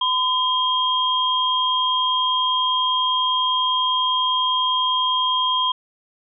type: tone pair together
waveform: sine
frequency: 1015 / 3225 Hz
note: B5 / G7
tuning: +47 / +48 cents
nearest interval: octave + minor sixth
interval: 2001 cents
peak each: -20 dBFS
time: 0.01-5.72 s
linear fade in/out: 5 ms
effects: none